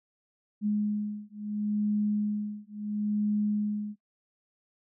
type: beating tone pair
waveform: sine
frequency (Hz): 208.7 / 209.43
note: G#3 / G#3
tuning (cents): +9 / +15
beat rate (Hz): 0.73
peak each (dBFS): -30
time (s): 0.61-3.96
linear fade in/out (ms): 50
effects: noise-tail reverb RT60 0.1 s tail -22 dB re dry